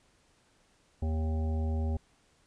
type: harmonic tone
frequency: 79.1 Hz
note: D#2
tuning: 29 cents sharp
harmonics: 1 / 3 / 5 / 7 / 9 / 10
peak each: -28 / -38 / -44 / -46 / -52 / -48 dBFS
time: 1.02-1.97 s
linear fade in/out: 5 ms
effects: pink hiss -67 dBFS RMS until 2.46 s + resampled to 22050 Hz